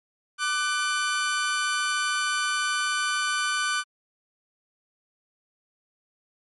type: tone pair together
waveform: sawtooth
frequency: 1182.1 / 1501 Hz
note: D6 / F#6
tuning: +11 / +24 cents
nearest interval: major third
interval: 413 cents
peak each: -24 / -22 dBFS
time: 0.38-3.84 s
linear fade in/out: 50 ms
effects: MP3 48 kbps